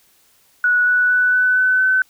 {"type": "tone with pitch steps", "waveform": "sine", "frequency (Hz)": [1468, 1478.2, 1488.5, 1498.8, 1509.3, 1519.8], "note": ["F#6", "F#6", "F#6", "F#6", "F#6", "F#6"], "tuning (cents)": [-14, -2, 10, 22, 34, 46], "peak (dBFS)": -12, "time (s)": [0.64, 2.02], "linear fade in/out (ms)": 2, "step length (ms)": 230, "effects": ["white hiss -56 dBFS RMS until 2.09 s"]}